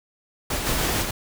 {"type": "noise with tremolo", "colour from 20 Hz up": "pink", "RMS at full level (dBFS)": -25, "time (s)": [0.5, 1.11], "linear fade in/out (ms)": 5, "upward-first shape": "triangle", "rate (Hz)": 6.6, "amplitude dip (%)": 35}
{"type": "noise", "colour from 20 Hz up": "pink", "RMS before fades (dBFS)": -26, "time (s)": [0.66, 1.03], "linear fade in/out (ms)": 10}
{"effects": []}